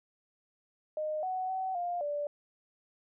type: tone with pitch steps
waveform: sine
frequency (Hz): 615 / 745 / 756 / 703 / 584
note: D#5 / F#5 / F#5 / F5 / D5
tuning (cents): -20 / +12 / +37 / +11 / -10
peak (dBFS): -31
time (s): 0.97-2.27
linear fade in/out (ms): 2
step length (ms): 260
effects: none